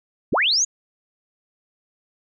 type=linear sweep; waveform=sine; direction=up; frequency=42.79 to 6900 Hz; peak=-16 dBFS; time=0.32-0.65 s; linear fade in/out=10 ms; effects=none